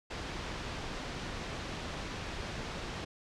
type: low-pass noise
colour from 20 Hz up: pink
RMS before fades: -40 dBFS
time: 0.1-3.05 s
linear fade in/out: 10 ms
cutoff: 5100 Hz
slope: 12 dB/octave
effects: low-pass 8000 Hz 12 dB/octave